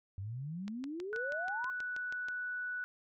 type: exponential sweep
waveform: sine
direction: up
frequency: 92.5 to 1084 Hz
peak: -38 dBFS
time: 0.18-1.7 s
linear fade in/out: 0 ms
type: click train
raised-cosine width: 0.2 ms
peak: -30 dBFS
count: 11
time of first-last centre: 0.68-2.285 s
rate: 6.23 Hz
type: tone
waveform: sine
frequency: 1480 Hz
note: F#6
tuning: in tune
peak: -36 dBFS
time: 1.13-2.84 s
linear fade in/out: 0 ms
effects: none